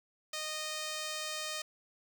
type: tone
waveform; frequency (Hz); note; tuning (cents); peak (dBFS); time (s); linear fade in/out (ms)
5% pulse; 618; D#5; -12; -25; 0.33-1.62; 5
effects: none